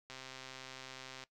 click train, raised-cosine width 0.2 ms, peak -30 dBFS, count 150, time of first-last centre 0.1-1.237 s, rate 131 Hz, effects noise-tail reverb RT60 0.1 s tail -19 dB re dry

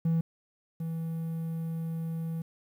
triangle tone pair in turn, 164.4 / 163.55 Hz, E3 / E3, -4 / -13 cents, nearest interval unison, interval 9 cents, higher first, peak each -21 / -29 dBFS, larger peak first, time 0.05-0.21 / 0.8-2.42 s, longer second, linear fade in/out 5 ms, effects tanh soft clip ceiling -17 dBFS + 10-bit

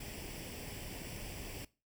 pink noise with comb filter, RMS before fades -45 dBFS, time 0-1.65 s, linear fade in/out 5 ms, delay 0.38 ms, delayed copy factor +0.65, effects noise-tail reverb RT60 0.3 s tail -20 dB re dry

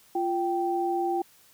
sine tone pair together, 347.2 / 780 Hz, F4 / G5, -10 / -9 cents, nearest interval octave + major second, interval 1401 cents, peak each -27 / -27 dBFS, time 0.15-1.22 s, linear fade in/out 5 ms, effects white hiss -58 dBFS RMS until 1.53 s

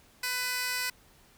15% pulse tone with high-pass filter, 499.7 Hz, B4, 20 cents sharp, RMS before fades -32 dBFS, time 0.23-0.9 s, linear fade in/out 5 ms, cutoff 2200 Hz, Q 0.8, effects pink hiss -60 dBFS RMS until 1.37 s

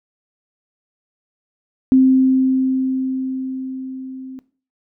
sine tone with level ramp, 261.6 Hz, C4, in tune, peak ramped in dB -7 to -30 dBFS, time 1.92-4.39 s, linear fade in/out 0 ms, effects noise-tail reverb RT60 0.4 s tail -18 dB re dry

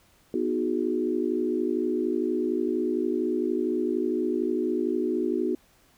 sine chord, G# minor seventh, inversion first, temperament equal with one note detuned, 246.9 / 311.1 / 364.3 / 415.3 Hz, B3 / D#4 / F#4 / G#4, 0 / 0 / -27 / 0 cents, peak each -30 / -29 / -27 / -32 dBFS, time 0.34-5.55 s, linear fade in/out 2 ms, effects pink hiss -61 dBFS RMS until 5.97 s

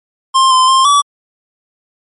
square tone with pitch steps, 1057 / 1034 / 1057 / 1147 Hz, C6 / C6 / C6 / D6, +17 / -21 / +17 / -41 cents, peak -7 dBFS, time 0.34-1.02 s, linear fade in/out 20 ms, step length 170 ms, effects MP3 48 kbps

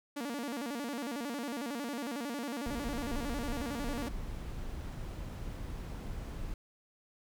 sawtooth tone with vibrato, 260 Hz, C4, 11 cents flat, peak -32 dBFS, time 0.16-4.09 s, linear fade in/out 10 ms, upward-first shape square, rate 11 Hz, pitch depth 180 cents each way
brown noise, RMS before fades -40 dBFS, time 2.66-6.54 s, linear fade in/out 2 ms
effects none

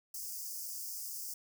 white high-pass noise, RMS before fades -42 dBFS, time 0.14-1.34 s, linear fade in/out 5 ms, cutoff 4800 Hz, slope 96 dB/octave, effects none

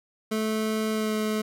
25% pulse tone with pitch glide, 217.9 to 215.3 Hz, A3 to A3, -17 to -37 cents, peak -21 dBFS, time 0.31-1.42 s, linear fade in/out 10 ms, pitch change -20 cents, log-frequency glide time 0.92-1.14 s, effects none

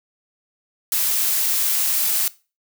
blue noise, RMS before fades -20 dBFS, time 0.92-2.28 s, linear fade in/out 2 ms, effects noise-tail reverb RT60 0.3 s tail -19 dB re dry

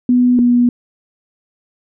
sine tone pair in turn, 247.3 / 242.9 Hz, B3 / B3, +3 / -29 cents, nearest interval unison, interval 32 cents, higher first, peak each -8 dBFS, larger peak neither, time 0.09-0.39 / 0.39-0.69 s, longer neither, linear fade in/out 2 ms, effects none

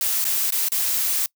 blue noise with dropouts, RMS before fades -22 dBFS, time 0.01-1.26 s, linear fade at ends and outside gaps 1 ms, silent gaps 0.243-0.251 / 0.505-0.522 / 0.685-0.719 s, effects noise-tail reverb RT60 0.1 s tail -24 dB re dry

